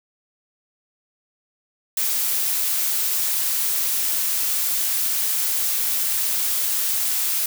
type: noise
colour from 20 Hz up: blue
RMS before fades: -22 dBFS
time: 1.97-7.46 s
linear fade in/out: 2 ms
effects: none